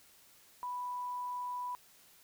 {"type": "tone", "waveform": "sine", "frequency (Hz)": 987.8, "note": "B5", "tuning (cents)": 0, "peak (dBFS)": -36, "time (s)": [0.63, 1.75], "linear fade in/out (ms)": 0, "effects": ["white hiss -62 dBFS RMS until 2.23 s"]}